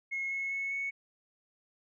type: tone with pitch steps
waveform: sine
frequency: 2168 / 2183 / 2198 / 2214 Hz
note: C#7 / C#7 / C#7 / C#7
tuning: -39 / -27 / -15 / -3 cents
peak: -31 dBFS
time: 0.11-0.91 s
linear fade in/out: 20 ms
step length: 200 ms
effects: tanh soft clip ceiling -27 dBFS